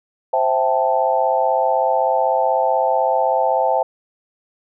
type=chord; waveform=sine; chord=A minor seventh; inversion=first; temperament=equal; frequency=523.3 / 659.3 / 784 / 880 Hz; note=C5 / E5 / G5 / A5; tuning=0 / 0 / 0 / 0 cents; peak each=-20 dBFS; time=0.33-3.83 s; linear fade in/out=5 ms; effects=none